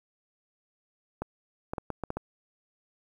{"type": "clicks", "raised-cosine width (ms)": 1, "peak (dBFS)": -18, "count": 7, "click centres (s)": [1.22, 1.735, 1.782, 1.903, 2.037, 2.104, 2.17], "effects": ["9-bit"]}